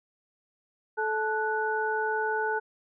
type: tone cluster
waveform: sine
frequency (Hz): 435.2 / 873 / 1478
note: A4 / A5 / F#6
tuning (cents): -19 / -14 / -2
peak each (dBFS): -30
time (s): 0.97-2.6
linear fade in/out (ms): 20
effects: none